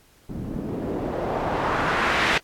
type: noise with low-pass filter sweep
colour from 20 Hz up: white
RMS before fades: -25 dBFS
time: 0.29-2.38 s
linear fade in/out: 5 ms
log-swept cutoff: 200 to 2400 Hz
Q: 1.4
effects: pink hiss -57 dBFS RMS until 2.43 s + AAC 64 kbps